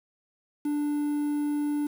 triangle tone with quantisation, 293.7 Hz, D4, in tune, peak -23 dBFS, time 0.65-1.87 s, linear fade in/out 5 ms, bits 8, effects none

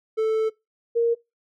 triangle / sine tone pair in turn, 440 / 466.2 Hz, A4 / A#4, 0 / 0 cents, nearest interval minor second, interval 100 cents, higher second, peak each -17 dBFS, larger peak neither, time 0.17-0.5 / 0.95-1.15 s, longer first, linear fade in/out 20 ms, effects noise-tail reverb RT60 0.2 s tail -21 dB re dry

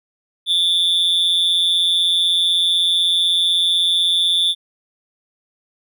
triangle tone with amplitude modulation, 3520 Hz, A7, in tune, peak -9 dBFS, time 0.46-4.55 s, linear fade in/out 50 ms, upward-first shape sine, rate 176 Hz, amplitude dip 75%, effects none

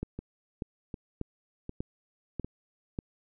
two click trains, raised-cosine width 3 ms, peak -20 / -24 dBFS, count 6 / 4, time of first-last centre 0.03-2.989 / 0.19-2.446 s, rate 1.69 / 1.33 Hz, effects none

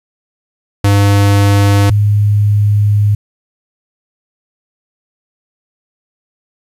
square / sine tone pair in turn, 100.6 / 103.61 Hz, G2 / G#2, +45 / -4 cents, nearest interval minor second, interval 51 cents, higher second, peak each -7 dBFS, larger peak neither, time 0.84-1.9 / 1.9-3.15 s, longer second, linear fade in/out 5 ms, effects resampled to 32000 Hz + 7-bit

